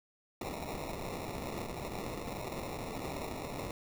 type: noise with sample-and-hold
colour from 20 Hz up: white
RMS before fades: -40 dBFS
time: 0.41-3.71 s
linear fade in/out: 2 ms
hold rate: 1575 Hz
effects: none